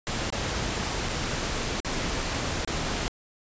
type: noise with dropouts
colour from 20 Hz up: pink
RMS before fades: -29 dBFS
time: 0.07-3.08 s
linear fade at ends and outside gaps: 0 ms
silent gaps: 0.302-0.325 / 1.088-1.092 / 1.802-1.848 / 2.648-2.675 s
effects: resampled to 16000 Hz